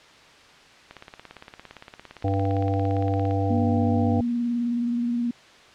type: click train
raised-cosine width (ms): 0.3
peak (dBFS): -24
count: 43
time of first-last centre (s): 0.91-3.31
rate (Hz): 17.5
type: harmonic tone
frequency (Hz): 98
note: G2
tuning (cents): 0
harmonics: 1 / 3 / 5 / 7 / 8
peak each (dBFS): -23 / -28 / -30 / -31 / -32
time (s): 2.24-4.21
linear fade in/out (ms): 5
type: tone with vibrato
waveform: sine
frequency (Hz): 238.5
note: A#3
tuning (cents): +40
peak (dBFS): -22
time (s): 3.5-5.31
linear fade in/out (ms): 5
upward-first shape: triangle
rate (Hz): 19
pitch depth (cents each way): 33
effects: white hiss -50 dBFS RMS until 5.74 s + low-pass 4000 Hz 12 dB/octave